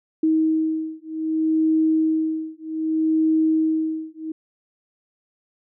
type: beating tone pair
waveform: sine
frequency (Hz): 316.7 / 317.34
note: D#4 / D#4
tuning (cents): +31 / +34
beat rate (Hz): 0.64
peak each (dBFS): -21 / -21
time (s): 0.23-4.32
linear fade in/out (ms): 5
effects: none